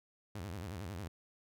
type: tone with vibrato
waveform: sawtooth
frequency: 93.1 Hz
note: F#2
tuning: 11 cents sharp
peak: -37 dBFS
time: 0.35-1.08 s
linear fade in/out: 5 ms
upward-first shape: sine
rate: 11 Hz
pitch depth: 250 cents each way
effects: none